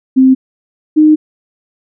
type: tone pair in turn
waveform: sine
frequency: 261.6 / 307.4 Hz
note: C4 / D#4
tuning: 0 / -21 cents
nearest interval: minor third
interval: 279 cents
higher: second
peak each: -3 dBFS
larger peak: neither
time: 0.16-0.35 / 0.96-1.16 s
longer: second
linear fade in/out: 20 ms
effects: none